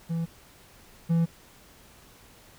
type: tone pair in turn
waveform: triangle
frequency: 165.9 / 166.65 Hz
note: E3 / E3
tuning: +11 / +19 cents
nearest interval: unison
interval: 8 cents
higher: second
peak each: -24 / -18 dBFS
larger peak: second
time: 0.09-0.26 / 1.09-1.26 s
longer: neither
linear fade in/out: 20 ms
effects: pink hiss -54 dBFS RMS until 2.58 s